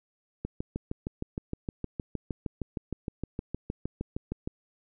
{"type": "click train", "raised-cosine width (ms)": 3, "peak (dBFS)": -19, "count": 27, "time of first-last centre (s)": [0.45, 4.475], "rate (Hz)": 6.46, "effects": []}